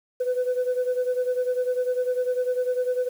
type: beating tone pair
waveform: sine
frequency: 498.8 / 508.8 Hz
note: B4 / C5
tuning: +17 / -48 cents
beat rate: 10 Hz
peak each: -22 / -26 dBFS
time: 0.2-3.09 s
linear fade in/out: 10 ms
effects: tanh soft clip ceiling -18 dBFS + 8-bit